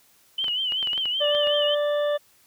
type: tone with vibrato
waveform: sine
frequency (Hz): 3014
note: F#7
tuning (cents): +31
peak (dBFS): -23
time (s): 0.38-1.75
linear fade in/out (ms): 5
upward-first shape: triangle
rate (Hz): 5.3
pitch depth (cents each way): 99
type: clicks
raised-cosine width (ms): 0.3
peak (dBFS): -20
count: 10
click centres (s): 0.443 / 0.482 / 0.722 / 0.828 / 0.873 / 0.932 / 0.978 / 1.056 / 1.35 / 1.472
type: harmonic tone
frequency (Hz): 587.3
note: D5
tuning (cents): 0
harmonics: 1 / 2 / 3 / 5 / 6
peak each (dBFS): -21 / -35 / -36 / -44 / -38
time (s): 1.2-2.18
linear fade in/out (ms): 20
effects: white hiss -59 dBFS RMS until 2.46 s